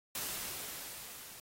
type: noise with level ramp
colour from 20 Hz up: white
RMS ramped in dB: -38 to -51 dBFS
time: 0.15-1.4 s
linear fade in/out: 2 ms
effects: AAC 48 kbps